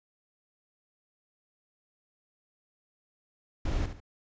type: noise with echo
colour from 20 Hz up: brown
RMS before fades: -29 dBFS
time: 3.65-3.86 s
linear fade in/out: 5 ms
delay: 71 ms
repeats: 2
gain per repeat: -9 dB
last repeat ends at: 4.002 s
effects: resampled to 16000 Hz